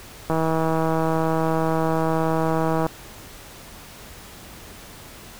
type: click train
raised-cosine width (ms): 1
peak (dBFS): -9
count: 414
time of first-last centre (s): 0.3-2.865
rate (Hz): 161
effects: pink hiss -42 dBFS RMS until 5.39 s